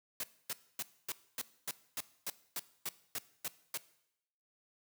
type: noise bursts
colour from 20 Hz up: white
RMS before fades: -38 dBFS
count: 13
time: 0.2-3.775 s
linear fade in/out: 2 ms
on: 35 ms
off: 260 ms
effects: noise-tail reverb RT60 0.8 s tail -18 dB re dry + high-pass 100 Hz 12 dB/octave